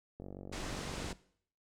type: click train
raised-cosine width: 2 ms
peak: -32 dBFS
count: 45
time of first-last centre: 0.2-1.128 s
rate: 47.4 Hz
type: low-pass noise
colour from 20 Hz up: pink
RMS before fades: -42 dBFS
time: 0.52-1.13 s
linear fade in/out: 10 ms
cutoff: 8300 Hz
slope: 24 dB/octave
effects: noise-tail reverb RT60 0.6 s tail -19 dB re dry